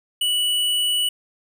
square tone, 2950 Hz, F#7, 6 cents flat, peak -19 dBFS, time 0.21-1.09 s, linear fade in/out 5 ms, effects none

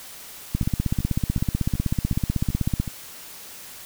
two click trains, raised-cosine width 5 ms, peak -17 / -9 dBFS, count 7 / 37, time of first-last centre 0.63-2.877 / 0.55-2.8 s, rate 2.67 / 16 Hz, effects white hiss -41 dBFS RMS until 3.85 s

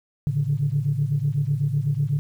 sine tone cluster, 110.5 / 141.1 / 149.1 Hz, A2 / C#3 / D3, +8 / +31 / +27 cents, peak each -28 / -22 / -24 dBFS, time 0.27-2.19 s, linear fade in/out 0 ms, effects tanh soft clip ceiling -12 dBFS + 9-bit

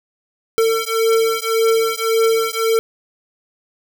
square beating tone pair, 450 / 451.8 Hz, A4 / A4, +39 / +46 cents, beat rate 1.8 Hz, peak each -18 / -18 dBFS, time 0.58-2.79 s, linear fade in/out 0 ms, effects none

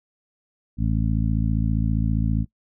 harmonic tone, 55 Hz, A1, in tune, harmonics 1 / 2 / 3 / 4 / 5, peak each -23 / -24 / -27 / -27 / -32 dBFS, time 0.77-2.46 s, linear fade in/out 50 ms, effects noise-tail reverb RT60 0.1 s tail -22 dB re dry

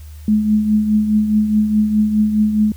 sine tone with tremolo, 213 Hz, G#3, 44 cents sharp, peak -9 dBFS, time 0.28-2.72 s, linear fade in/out 2 ms, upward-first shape triangle, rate 4.8 Hz, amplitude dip 60%, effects added 76 Hz sine -32 dBFS peak until 2.76 s + white hiss -49 dBFS RMS until 2.76 s

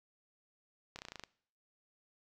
slowing click train, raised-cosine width 0.2 ms, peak -27 dBFS, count 9, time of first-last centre 0.96-1.237 s, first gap 29 ms, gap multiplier 1.05, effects noise-tail reverb RT60 0.6 s tail -22 dB re dry

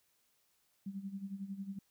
sine tone with tremolo, 196 Hz, G3, in tune, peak -37 dBFS, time 0.86-1.79 s, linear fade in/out 5 ms, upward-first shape sine, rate 11 Hz, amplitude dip 75%, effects white hiss -75 dBFS RMS until 1.9 s

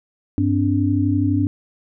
sine tone cluster, 98.4 / 256.6 / 288.6 Hz, G2 / C4 / D4, +7 / -34 / -30 cents, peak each -19 / -22 / -19 dBFS, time 0.38-1.47 s, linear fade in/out 0 ms, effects none

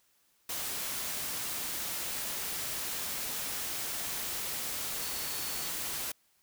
sine tone in noise, 4435 Hz, C#8, in tune, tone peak -45 dBFS, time 5.02-5.69 s, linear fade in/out 5 ms, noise white, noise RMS -36 dBFS, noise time 0.49-6.12 s, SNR -12 dB, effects white hiss -70 dBFS RMS until 6.42 s

